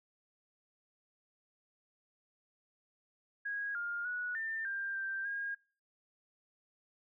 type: tone with pitch steps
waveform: sine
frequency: 1646 / 1410 / 1466 / 1794 / 1591 / 1573 / 1626 Hz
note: G#6 / F6 / F#6 / A6 / G6 / G6 / G#6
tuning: -16 / +16 / -16 / +33 / +25 / +6 / -37 cents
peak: -35 dBFS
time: 3.45-5.55 s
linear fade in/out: 10 ms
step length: 300 ms
effects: noise-tail reverb RT60 0.4 s tail -25 dB re dry